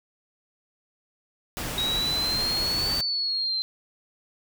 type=noise; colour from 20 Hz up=pink; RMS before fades=-32 dBFS; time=1.57-3.01 s; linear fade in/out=0 ms
type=exponential two-way sweep; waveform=sine; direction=up then down; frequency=3800 to 4558 to 4096 Hz; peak=-24 dBFS; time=1.78-3.62 s; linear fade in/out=0 ms; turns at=2.97 s
effects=none